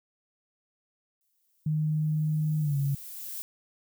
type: noise with exponential growth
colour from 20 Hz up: violet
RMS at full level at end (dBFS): -36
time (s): 1.21-3.42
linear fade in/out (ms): 0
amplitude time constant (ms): 480
type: tone with pitch glide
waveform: sine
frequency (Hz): 154 to 139.6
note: D#3 to C#3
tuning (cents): -17 to +13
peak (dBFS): -24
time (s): 1.66-2.95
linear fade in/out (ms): 5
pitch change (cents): -170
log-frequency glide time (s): 2.61-2.76
effects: none